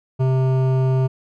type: tone with hard clipping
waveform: sine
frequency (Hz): 130.81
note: C3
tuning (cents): 0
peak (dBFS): -17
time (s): 0.19-1.08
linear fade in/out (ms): 20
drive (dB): 13
effects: none